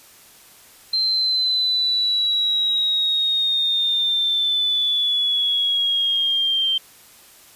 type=linear sweep; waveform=sine; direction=down; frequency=4131 to 3136 Hz; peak=-17 dBFS; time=0.93-6.78 s; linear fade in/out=5 ms; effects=white hiss -48 dBFS RMS until 7.55 s + resampled to 32000 Hz